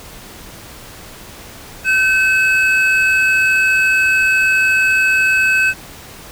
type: tone pair together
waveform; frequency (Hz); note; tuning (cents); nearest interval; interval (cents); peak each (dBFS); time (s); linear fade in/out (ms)
triangle; 1534.1 / 2580; G6 / E7; -38 / -38; major sixth; 900; -12; 1.84-5.74; 50
effects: pink hiss -36 dBFS RMS until 6.31 s